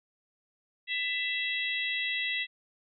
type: harmonic tone with a mistuned harmonic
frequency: 665 Hz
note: E5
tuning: 15 cents sharp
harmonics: 3 / 4 / 5 / 6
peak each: -32 / -34 / -36 / -38 dBFS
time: 0.87-2.47 s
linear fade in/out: 50 ms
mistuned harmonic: 6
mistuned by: -72 cents
effects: none